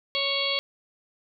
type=harmonic tone; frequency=554.4 Hz; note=C#5; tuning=in tune; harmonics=1 / 2 / 4 / 5 / 6 / 7 / 8; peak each=-32 / -36 / -31 / -34 / -28 / -35 / -31 dBFS; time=0.15-0.59 s; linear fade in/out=0 ms; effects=none